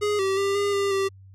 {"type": "tone with pitch steps", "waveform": "square", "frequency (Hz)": [415.7, 386.1, 396.2, 404.8, 398.5, 389.8], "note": ["G#4", "G4", "G4", "G#4", "G4", "G4"], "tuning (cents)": [2, -26, 18, -44, 28, -10], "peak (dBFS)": -22, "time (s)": [0.01, 1.09], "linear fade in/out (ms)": 20, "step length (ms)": 180, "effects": ["added 96 Hz sine -45 dBFS peak until 1.34 s", "low-pass 9000 Hz 12 dB/octave"]}